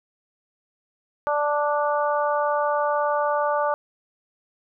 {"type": "harmonic tone", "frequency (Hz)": 293.7, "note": "D4", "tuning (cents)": 0, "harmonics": [2, 3, 4, 5], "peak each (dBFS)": [-23, -25, -26, -32], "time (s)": [1.27, 3.74], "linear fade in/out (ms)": 0, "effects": []}